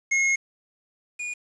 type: tone pair in turn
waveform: square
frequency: 2161 / 2445 Hz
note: C#7 / D#7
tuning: -45 / -31 cents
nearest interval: major second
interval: 214 cents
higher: second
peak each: -20 / -30 dBFS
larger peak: first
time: 0.11-0.36 / 1.19-1.34 s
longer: first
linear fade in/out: 10 ms
effects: resampled to 22050 Hz + 8-bit